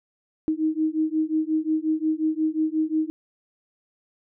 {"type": "beating tone pair", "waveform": "sine", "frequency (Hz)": [311.1, 316.7], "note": ["D#4", "D#4"], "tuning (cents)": [0, 31], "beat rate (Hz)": 5.6, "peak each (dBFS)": -24, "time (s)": [0.48, 3.1], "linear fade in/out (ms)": 0, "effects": []}